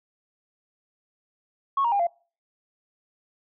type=tone with pitch steps; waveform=sine; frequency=1100 / 941.2 / 805.2 / 689 Hz; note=C#6 / A#5 / G5 / F5; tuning=-14 / +16 / +46 / -24 cents; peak=-19 dBFS; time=1.77-2.07 s; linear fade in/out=5 ms; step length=75 ms; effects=noise-tail reverb RT60 0.4 s tail -25 dB re dry + tanh soft clip ceiling -15 dBFS